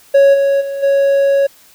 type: tone with level steps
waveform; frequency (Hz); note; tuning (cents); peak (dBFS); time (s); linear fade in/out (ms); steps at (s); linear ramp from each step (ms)
triangle; 554.4; C#5; 0; -3 / -8 / -17 / -7; 0.14-1.47; 10; 0.33 / 0.6 / 0.82; 20
effects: white hiss -46 dBFS RMS until 1.74 s